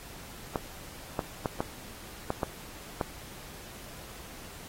clicks, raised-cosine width 1 ms, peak -14 dBFS, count 7, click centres 0.558 / 1.192 / 1.458 / 1.605 / 2.304 / 2.432 / 3.012 s, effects pink hiss -47 dBFS RMS until 4.68 s + AAC 48 kbps

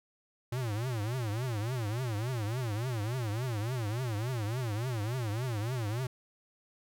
square tone with vibrato, 115.7 Hz, A#2, 13 cents flat, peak -32 dBFS, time 0.52-6.07 s, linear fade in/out 5 ms, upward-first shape triangle, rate 3.5 Hz, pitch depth 260 cents each way, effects none

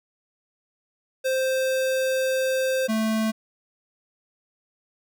square tone pair in turn, 523.3 / 220 Hz, C5 / A3, 0 / 0 cents, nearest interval octave + minor third, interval 1500 cents, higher first, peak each -22 dBFS, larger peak neither, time 1.24-2.88 / 2.88-3.32 s, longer first, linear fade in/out 20 ms, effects none

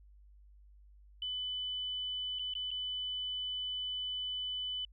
sine tone with dropouts, 3000 Hz, F#7, 23 cents sharp, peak -35 dBFS, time 1.22-4.85 s, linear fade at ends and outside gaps 2 ms, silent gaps 2.388-2.393 / 2.538-2.551 / 2.707-2.713 s, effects added 50 Hz sine -56 dBFS peak until 4.92 s

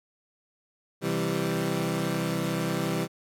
20% pulse chord, C major, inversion none, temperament equal, 130.81 / 164.81 / 196 Hz, C3 / E3 / G3, 0 / 0 / 0 cents, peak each -28 / -24 / -26 dBFS, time 1.01-3.08 s, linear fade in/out 50 ms, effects AAC 64 kbps

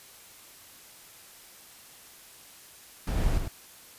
brown noise with echo, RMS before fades -26 dBFS, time 3.07-3.38 s, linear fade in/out 5 ms, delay 100 ms, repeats 1, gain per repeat -5 dB, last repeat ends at 3.48 s, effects white hiss -51 dBFS RMS until 3.98 s + resampled to 32000 Hz

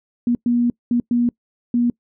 sine tone bursts at uneven times, 240 Hz, B3, 49 cents flat, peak -14 dBFS, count 5, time 0.27-0.35 / 0.46-0.7 / 0.91-1 / 1.11-1.29 / 1.74-1.9 s, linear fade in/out 2 ms, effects noise-tail reverb RT60 0.1 s tail -25 dB re dry

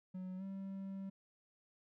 triangle tone with pitch glide, 185 to 193.86 Hz, F#3 to G3, 0 to -19 cents, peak -40 dBFS, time 0.14-1.1 s, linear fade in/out 10 ms, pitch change +81 cents, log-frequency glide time 0.37-0.43 s, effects none

